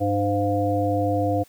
harmonic tone with a mistuned harmonic, 100.4 Hz, G2, 42 cents sharp, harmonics 1 / 3 / 5 / 7, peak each -25 / -25 / -25 / -25 dBFS, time 0-1.44 s, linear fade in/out 20 ms, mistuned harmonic 5, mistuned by +42 cents, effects white hiss -55 dBFS RMS until 1.48 s

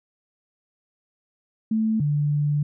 sine tone pair in turn, 220 / 146.83 Hz, A3 / D3, 0 / 0 cents, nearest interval perfect fifth, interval 700 cents, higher first, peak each -19 dBFS, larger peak neither, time 1.71-2 / 2-2.63 s, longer second, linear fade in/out 5 ms, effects none

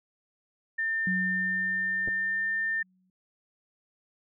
sine tone, 1800 Hz, A6, 39 cents sharp, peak -26 dBFS, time 0.78-2.83 s, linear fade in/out 10 ms
sine tone with exponential decay, 185 Hz, F#3, in tune, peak -27 dBFS, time 1.07-3.1 s, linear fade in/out 2 ms, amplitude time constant 440 ms
clicks, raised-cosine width 2 ms, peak -26 dBFS, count 2, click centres 2.076 / 2.085 s
effects none

